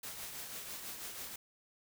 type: noise with tremolo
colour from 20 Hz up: white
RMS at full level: -43 dBFS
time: 0.03-1.36 s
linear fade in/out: 5 ms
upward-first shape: triangle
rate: 6.1 Hz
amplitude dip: 45%
effects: none